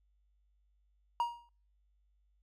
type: tone with exponential decay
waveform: triangle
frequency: 947 Hz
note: A#5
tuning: 27 cents sharp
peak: -24 dBFS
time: 1.2-1.49 s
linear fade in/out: 1 ms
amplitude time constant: 62 ms
effects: noise-tail reverb RT60 0.4 s tail -26 dB re dry + added 50 Hz sine -69 dBFS peak until 2.42 s